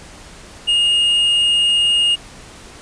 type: tone with hard clipping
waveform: sine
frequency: 2848 Hz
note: F7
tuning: 33 cents sharp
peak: -13 dBFS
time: 0.67-2.16 s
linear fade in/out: 20 ms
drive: 3 dB
effects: pink hiss -39 dBFS RMS until 2.81 s + resampled to 22050 Hz